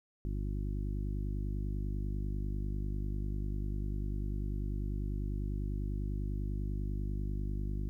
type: harmonic tone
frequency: 50.1 Hz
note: G1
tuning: 38 cents sharp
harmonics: 1 / 2 / 3 / 4 / 5 / 6 / 7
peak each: -34 / -40 / -44 / -46 / -48 / -50 / -51 dBFS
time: 0.25-7.89 s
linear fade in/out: 0 ms
effects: 12-bit